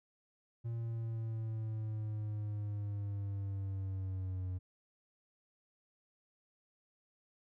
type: linear sweep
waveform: triangle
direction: down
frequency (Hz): 116.54 to 91.5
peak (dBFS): -34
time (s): 0.64-4.59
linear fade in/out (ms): 20
effects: none